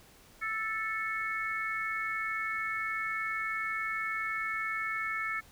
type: harmonic tone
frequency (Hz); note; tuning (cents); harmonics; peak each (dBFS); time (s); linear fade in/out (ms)
440; A4; 0; 3 / 4 / 5; -36 / -36 / -35; 0.41-5.41; 20
effects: pink hiss -58 dBFS RMS until 5.51 s